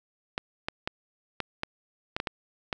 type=clicks; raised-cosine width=0.3 ms; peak=-13 dBFS; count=9; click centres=0.379 / 0.685 / 0.875 / 1.403 / 1.634 / 2.165 / 2.201 / 2.272 / 2.728 s; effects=none